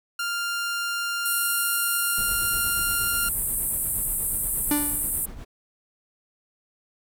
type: tone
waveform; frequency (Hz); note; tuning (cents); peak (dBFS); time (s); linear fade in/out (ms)
sawtooth; 1396.9; F6; 0; -22; 0.19-3.29; 5
type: band-pass noise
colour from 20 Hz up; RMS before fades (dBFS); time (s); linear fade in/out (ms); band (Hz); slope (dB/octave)
pink; -27; 1.25-5.26; 10; 8200 to 15000; 96
type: noise with tremolo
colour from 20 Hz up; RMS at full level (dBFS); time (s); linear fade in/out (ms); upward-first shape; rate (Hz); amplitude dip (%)
brown; -35; 2.17-5.45; 10; triangle; 8.4; 60
type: tone with exponential decay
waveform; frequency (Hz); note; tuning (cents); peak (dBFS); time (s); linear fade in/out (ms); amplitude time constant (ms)
45% pulse; 293.7; D4; 0; -19; 4.71-5.16; 2; 97
effects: none